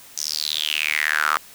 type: tone with high-pass filter sweep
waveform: sawtooth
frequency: 76.3 Hz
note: D#2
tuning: 33 cents flat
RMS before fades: -23 dBFS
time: 0.17-1.37 s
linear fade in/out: 0 ms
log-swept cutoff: 6100 to 1200 Hz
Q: 7.1
effects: white hiss -45 dBFS RMS until 1.54 s